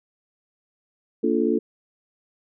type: chord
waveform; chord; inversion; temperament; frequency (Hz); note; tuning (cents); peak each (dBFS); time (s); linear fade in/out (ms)
sine; Bb major seventh; none; just; 233.1 / 291.4 / 349.6 / 437; Bb3 / D4 / F4 / A4; 0 / -13 / +2 / -12; -24; 1.23-1.59; 10
effects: none